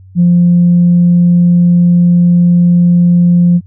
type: tone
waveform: sine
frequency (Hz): 174.61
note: F3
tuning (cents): 0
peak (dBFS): -3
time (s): 0.15-3.61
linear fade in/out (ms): 50
effects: tanh soft clip ceiling 0 dBFS + added 94 Hz sine -34 dBFS peak until 3.66 s